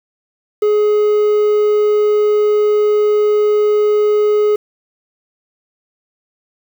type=tone with quantisation; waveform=triangle; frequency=420 Hz; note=G#4; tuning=19 cents sharp; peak=-8 dBFS; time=0.62-4.56 s; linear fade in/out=5 ms; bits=6; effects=none